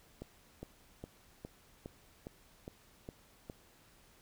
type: click train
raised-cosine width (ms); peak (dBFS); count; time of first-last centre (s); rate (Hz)
2; -30; 9; 0.22-3.499; 2.44
effects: pink hiss -64 dBFS RMS until 4.21 s